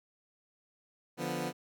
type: chord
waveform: 15% pulse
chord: B diminished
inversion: first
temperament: equal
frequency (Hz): 146.83 / 174.61 / 246.9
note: D3 / F3 / B3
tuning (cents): 0 / 0 / 0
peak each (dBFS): -33 / -31 / -31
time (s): 1.17-1.53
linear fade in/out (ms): 50
effects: none